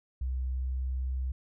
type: tone with pitch glide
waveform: sine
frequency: 64 to 64.56 Hz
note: C2 to C2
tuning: -38 to -23 cents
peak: -29 dBFS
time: 0.21-1.32 s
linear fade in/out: 5 ms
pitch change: +15 cents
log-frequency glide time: 0.38-1.07 s
effects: none